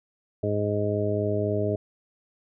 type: harmonic tone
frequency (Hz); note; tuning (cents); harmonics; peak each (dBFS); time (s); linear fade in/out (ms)
103.83; G#2; 0; 1 / 2 / 3 / 4 / 5 / 6; -28 / -33 / -32 / -28 / -36 / -29; 0.43-1.76; 5
effects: none